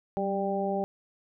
harmonic tone with a mistuned harmonic, 197.3 Hz, G3, 11 cents sharp, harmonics 1 / 2 / 3 / 4, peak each -32 / -32 / -32 / -32 dBFS, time 0.17-0.84 s, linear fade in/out 0 ms, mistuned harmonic 1, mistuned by -34 cents, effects none

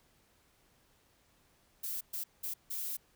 violet noise bursts at uneven times, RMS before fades -38 dBFS, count 4, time 1.83-2.01 / 2.13-2.24 / 2.43-2.54 / 2.7-2.97 s, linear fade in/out 10 ms, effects pink hiss -69 dBFS RMS until 3.15 s

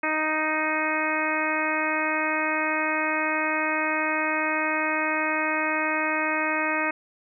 harmonic tone with a mistuned harmonic, 310.8 Hz, D#4, 2 cents flat, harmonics 1 / 2 / 3 / 4 / 5 / 6 / 7 / 8, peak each -31 / -31 / -31 / -31 / -31 / -31 / -31 / -31 dBFS, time 0.03-6.91 s, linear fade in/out 5 ms, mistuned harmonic 8, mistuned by +24 cents, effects none

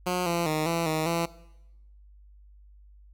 10% pulse tone with pitch steps, 180.3 / 170.8 / 155 / 167.7 / 157.2 / 168.4 Hz, F#3 / F3 / D#3 / E3 / D#3 / E3, -45 / -38 / -6 / +30 / +18 / +37 cents, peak -17 dBFS, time 0.06-1.26 s, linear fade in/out 10 ms, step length 200 ms, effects noise-tail reverb RT60 0.9 s tail -20 dB re dry + added 50 Hz sine -50 dBFS peak until 3.13 s

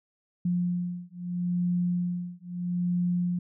sine beating tone pair, 176.5 / 177.27 Hz, F3 / F3, +19 / +26 cents, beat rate 0.77 Hz, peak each -29 dBFS, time 0.45-3.39 s, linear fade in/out 5 ms, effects none

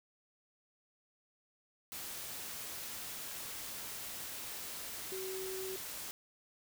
sine tone in noise, 378.4 Hz, F#4, 39 cents sharp, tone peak -40 dBFS, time 5.12-5.76 s, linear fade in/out 0 ms, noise white, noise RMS -44 dBFS, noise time 1.92-6.11 s, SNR +1 dB, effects none

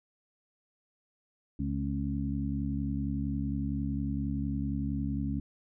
harmonic tone with a mistuned harmonic, 70.9 Hz, C#2, 40 cents sharp, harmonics 1 / 2 / 3 / 4, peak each -35 / -35 / -35 / -35 dBFS, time 1.59-5.4 s, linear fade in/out 5 ms, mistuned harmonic 4, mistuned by -41 cents, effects none

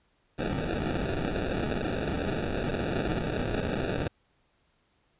blue noise with sample-and-hold, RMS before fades -30 dBFS, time 0.38-4.08 s, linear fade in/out 10 ms, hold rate 1050 Hz, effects pink hiss -70 dBFS RMS until 5.19 s + resampled to 8000 Hz

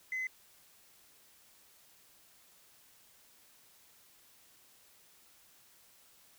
sine tone, 2038 Hz, C7, 46 cents flat, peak -32 dBFS, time 0.12-0.27 s, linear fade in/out 2 ms, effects tanh soft clip ceiling -31 dBFS + white hiss -63 dBFS RMS until 6.38 s

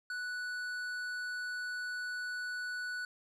sine tone with tanh clipping, 1480 Hz, F#6, in tune, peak -38 dBFS, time 0.1-3.05 s, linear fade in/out 2 ms, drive 11 dB, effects none

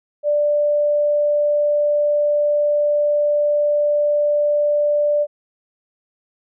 sine tone, 589 Hz, D5, 5 cents sharp, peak -14 dBFS, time 0.23-5.27 s, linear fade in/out 50 ms, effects none

